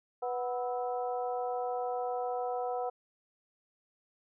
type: harmonic tone with a mistuned harmonic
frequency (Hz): 246.9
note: B3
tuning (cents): 0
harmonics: 2 / 3 / 4 / 5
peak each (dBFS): -35 / -34 / -44 / -46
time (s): 0.22-2.9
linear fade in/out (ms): 10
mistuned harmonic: 5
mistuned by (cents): +97
effects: none